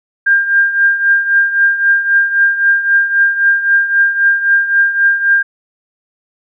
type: tone with tremolo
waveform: sine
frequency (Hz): 1600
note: G6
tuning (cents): +35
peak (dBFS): -5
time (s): 0.26-5.43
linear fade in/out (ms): 10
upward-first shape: triangle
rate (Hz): 3.8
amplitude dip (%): 75
effects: none